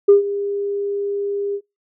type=tone with ADSR envelope; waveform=sine; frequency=403.1 Hz; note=G4; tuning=48 cents sharp; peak=-4 dBFS; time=0.08-1.61 s; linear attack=11 ms; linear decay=130 ms; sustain=-16 dB; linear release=65 ms; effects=noise-tail reverb RT60 0.2 s tail -24 dB re dry + tanh soft clip ceiling -2 dBFS

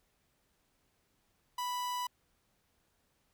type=tone; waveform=45% pulse; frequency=987.8 Hz; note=B5; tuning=in tune; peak=-34 dBFS; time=1.58-2.07 s; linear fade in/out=5 ms; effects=pink hiss -75 dBFS RMS until 3.33 s

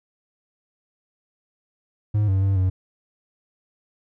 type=tone with pitch steps; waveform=triangle; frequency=105.2 / 95.9 / 97.6 / 93.2 Hz; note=G#2 / G2 / G2 / F#2; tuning=+23 / -37 / -7 / +13 cents; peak=-15 dBFS; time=2.14-2.7 s; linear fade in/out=10 ms; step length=140 ms; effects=none

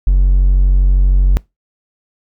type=tone; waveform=triangle; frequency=46.37 Hz; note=F#1; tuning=5 cents sharp; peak=-4 dBFS; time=0.07-1.37 s; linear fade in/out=0 ms; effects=noise-tail reverb RT60 0.2 s tail -24 dB re dry + tanh soft clip ceiling -1 dBFS

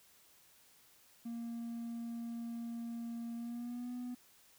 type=tone with pitch glide; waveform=triangle; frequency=233.1 to 246.5 Hz; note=A#3 to B3; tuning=0 to -3 cents; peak=-37 dBFS; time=1.25-4.15 s; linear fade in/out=10 ms; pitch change=+97 cents; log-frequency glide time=3.35-3.93 s; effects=tanh soft clip ceiling -33 dBFS + white hiss -65 dBFS RMS until 4.58 s

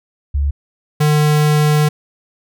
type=tone pair in turn; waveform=sine / square; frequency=71 / 150.44 Hz; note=C#2 / D3; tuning=+42 / +42 cents; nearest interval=octave + minor second; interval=1300 cents; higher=second; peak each=-13 / -11 dBFS; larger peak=second; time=0.34-0.51 / 1-1.89 s; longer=second; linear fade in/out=10 ms; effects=none

